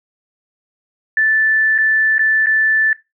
sine tone with dropouts, 1757 Hz, A6, 3 cents flat, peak -11 dBFS, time 1.17-2.93 s, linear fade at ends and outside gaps 2 ms, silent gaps 1.78-1.785 / 2.182-2.192 / 2.46-2.468 s, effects noise-tail reverb RT60 0.2 s tail -17 dB re dry

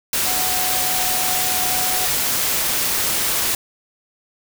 sine tone in noise, 740 Hz, F#5, in tune, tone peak -27 dBFS, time 0.26-2.06 s, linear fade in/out 2 ms, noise white, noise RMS -20 dBFS, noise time 0.13-3.55 s, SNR -10 dB, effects none

